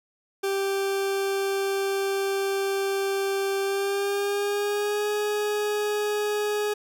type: tone with pitch glide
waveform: 40% pulse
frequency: 392 to 417.7 Hz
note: G4 to G#4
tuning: 0 to +10 cents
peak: -23 dBFS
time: 0.43-6.74 s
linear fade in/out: 10 ms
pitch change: +110 cents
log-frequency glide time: 3.61-5.09 s
effects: none